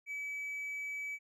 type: tone with hard clipping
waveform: sine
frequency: 2290 Hz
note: D7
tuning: 44 cents flat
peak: -38 dBFS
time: 0.06-1.19 s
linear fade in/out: 50 ms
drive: 2 dB
effects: none